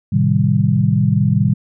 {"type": "chord", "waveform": "sine", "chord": "A half-diminished seventh", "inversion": "none", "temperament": "equal", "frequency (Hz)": [110, 130.81, 155.56, 196], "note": ["A2", "C3", "Eb3", "G3"], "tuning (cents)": [0, 0, 0, 0], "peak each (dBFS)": -17, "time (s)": [0.12, 1.54], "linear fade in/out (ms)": 10, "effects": []}